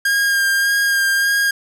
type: tone with vibrato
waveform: 45% pulse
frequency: 1614 Hz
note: G#6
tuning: 50 cents flat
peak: -14 dBFS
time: 0.05-1.51 s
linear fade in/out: 5 ms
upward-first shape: sine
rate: 1.7 Hz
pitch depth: 17 cents each way
effects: none